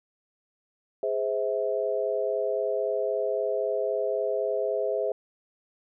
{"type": "chord", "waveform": "sine", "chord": "Ab augmented", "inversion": "none", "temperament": "just", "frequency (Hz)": [415.3, 519.1, 648.9], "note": ["Ab4", "C5", "E5"], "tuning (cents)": [0, -14, -27], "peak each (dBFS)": -29, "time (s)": [1.03, 5.12], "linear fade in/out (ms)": 2, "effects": []}